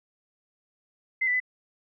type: tone with pitch steps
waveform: sine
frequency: 2062 / 1981 / 2007 Hz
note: C7 / B6 / B6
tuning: -26 / +5 / +27 cents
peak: -22 dBFS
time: 1.21-1.402 s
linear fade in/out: 10 ms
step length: 64 ms
effects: none